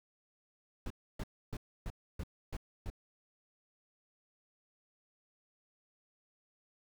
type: noise bursts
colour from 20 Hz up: brown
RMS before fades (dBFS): -39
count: 7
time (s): 0.86-2.901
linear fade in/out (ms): 2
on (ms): 43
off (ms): 290
effects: none